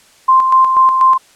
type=tone with tremolo; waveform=sine; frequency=1046.5 Hz; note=C6; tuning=in tune; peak=-5 dBFS; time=0.28-1.18 s; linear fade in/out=10 ms; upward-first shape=square; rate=4.1 Hz; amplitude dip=45%; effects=white hiss -47 dBFS RMS until 1.35 s + low-pass 9000 Hz 12 dB/octave